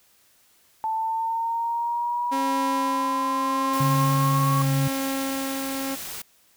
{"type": "linear sweep", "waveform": "sine", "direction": "up", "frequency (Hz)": [880, 1108.7], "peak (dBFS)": -23, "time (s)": [0.84, 4.62], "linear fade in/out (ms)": 0}
{"type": "tone with tremolo", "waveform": "sawtooth", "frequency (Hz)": 270, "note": "C#4", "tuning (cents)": -45, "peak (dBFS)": -21, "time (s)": [2.31, 5.96], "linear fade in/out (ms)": 20, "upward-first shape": "sine", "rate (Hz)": 0.82, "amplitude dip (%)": 30}
{"type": "noise", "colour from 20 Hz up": "white", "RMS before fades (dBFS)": -35, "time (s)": [3.73, 6.22], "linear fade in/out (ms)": 5}
{"type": "tone with pitch glide", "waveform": "sine", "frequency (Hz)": [141.3, 139.35], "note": ["C#3", "C#3"], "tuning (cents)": [34, 9], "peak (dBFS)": -20, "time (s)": [3.8, 4.88], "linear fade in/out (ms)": 5, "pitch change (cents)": -25, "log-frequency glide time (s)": [4.39, 4.62]}
{"effects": ["white hiss -60 dBFS RMS until 6.56 s"]}